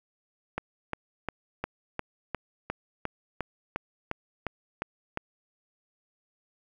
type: click train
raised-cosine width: 0.5 ms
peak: -15 dBFS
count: 14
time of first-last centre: 0.58-5.174 s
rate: 2.83 Hz
effects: 9-bit